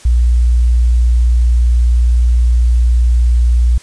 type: tone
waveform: sine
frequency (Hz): 59.7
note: A#1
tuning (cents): +42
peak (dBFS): -7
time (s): 0.05-3.78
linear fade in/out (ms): 5
effects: white hiss -40 dBFS RMS until 3.82 s + resampled to 22050 Hz